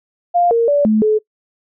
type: tone with pitch steps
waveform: sine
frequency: 700 / 463.6 / 577 / 216.2 / 429.8 Hz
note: F5 / A#4 / D5 / A3 / A4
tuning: +4 / -10 / -31 / -30 / -41 cents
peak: -10 dBFS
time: 0.34-1.19 s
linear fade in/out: 20 ms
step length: 170 ms
effects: noise-tail reverb RT60 0.1 s tail -22 dB re dry